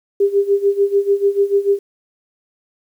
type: tone with tremolo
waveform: sine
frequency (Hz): 400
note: G4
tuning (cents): +35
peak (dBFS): -9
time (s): 0.2-1.79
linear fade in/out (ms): 5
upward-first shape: sine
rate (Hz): 6.8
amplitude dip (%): 85
effects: 8-bit